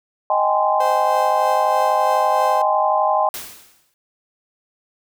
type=chord; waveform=sine; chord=Ab major seventh; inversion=second; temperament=just; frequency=623 / 778.7 / 830.6 / 1038.3 Hz; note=Eb5 / G5 / Ab5 / C6; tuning=+2 / -12 / 0 / -14 cents; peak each=-20 dBFS; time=0.3-3.29 s; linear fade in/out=2 ms
type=tone with tremolo; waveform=45% pulse; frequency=519 Hz; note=C5; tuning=14 cents flat; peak=-23 dBFS; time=0.8-2.62 s; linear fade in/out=5 ms; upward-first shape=triangle; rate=3.2 Hz; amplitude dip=45%
type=noise with exponential decay; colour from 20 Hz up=white; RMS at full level=-28 dBFS; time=3.34-3.94 s; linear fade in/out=1 ms; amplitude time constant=130 ms
effects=none